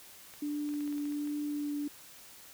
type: clicks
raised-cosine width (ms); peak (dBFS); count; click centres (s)
0.3; -36; 10; 0.338 / 0.69 / 0.739 / 0.807 / 0.877 / 0.926 / 0.981 / 1.055 / 1.123 / 1.274
type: tone with vibrato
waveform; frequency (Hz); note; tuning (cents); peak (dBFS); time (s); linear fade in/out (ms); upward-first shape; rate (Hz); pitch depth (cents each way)
sine; 293.1; D4; -3; -32; 0.42-1.88; 5; triangle; 1.3; 12
effects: white hiss -53 dBFS RMS until 2.53 s